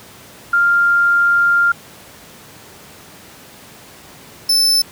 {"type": "tone pair in turn", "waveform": ["sine", "40% pulse"], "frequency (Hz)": [1396.9, 5274], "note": ["F6", "E8"], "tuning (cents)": [0, 0], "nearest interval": "octave + major seventh", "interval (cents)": 2300, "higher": "second", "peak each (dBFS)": -10, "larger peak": "neither", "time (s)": [[0.53, 1.72], [4.49, 4.82]], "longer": "first", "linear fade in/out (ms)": 5, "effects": ["pink hiss -40 dBFS RMS until 4.91 s", "high-pass 100 Hz 12 dB/octave"]}